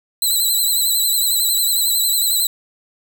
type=tone with vibrato; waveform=10% pulse; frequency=4000 Hz; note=B7; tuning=21 cents sharp; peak=-8 dBFS; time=0.22-2.47 s; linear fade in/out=2 ms; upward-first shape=sine; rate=11 Hz; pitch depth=51 cents each way; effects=none